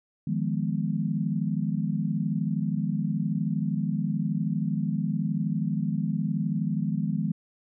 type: chord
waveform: sine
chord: F half-diminished seventh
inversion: third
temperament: equal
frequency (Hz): 155.56 / 174.61 / 207.7 / 246.9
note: Eb3 / F3 / Ab3 / Cb4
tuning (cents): 0 / 0 / 0 / 0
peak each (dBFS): -29 / -30 / -29 / -34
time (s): 0.27-7.32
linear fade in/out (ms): 5
effects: none